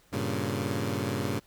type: chord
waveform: 15% pulse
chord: G diminished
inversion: none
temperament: equal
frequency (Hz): 98 / 116.54 / 138.59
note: G2 / Bb2 / Db3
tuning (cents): 0 / 0 / 0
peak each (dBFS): -26 / -27 / -27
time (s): 0.12-1.4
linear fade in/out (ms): 20
effects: pink hiss -62 dBFS RMS until 1.46 s